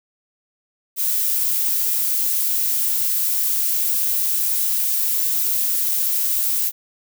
violet noise, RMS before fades -20 dBFS, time 0.96-6.72 s, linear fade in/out 50 ms, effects none

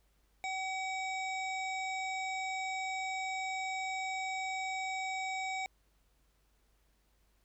harmonic tone, 759 Hz, F#5, 44 cents sharp, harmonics 1 / 3 / 5 / 7 / 9 / 10, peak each -37 / -38 / -48 / -56 / -58 / -51 dBFS, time 0.44-5.66 s, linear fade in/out 0 ms, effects added 50 Hz sine -70 dBFS peak until 7.44 s + pink hiss -75 dBFS RMS until 7.44 s

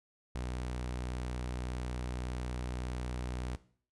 sawtooth tone, 61.74 Hz, B1, in tune, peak -32 dBFS, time 0.35-3.56 s, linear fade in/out 0 ms, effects noise-tail reverb RT60 0.5 s tail -17 dB re dry + resampled to 24000 Hz

